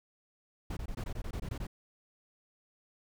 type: noise bursts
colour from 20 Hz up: brown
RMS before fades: -37 dBFS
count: 11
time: 0.7-1.669 s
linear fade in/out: 5 ms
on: 69 ms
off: 21 ms
effects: none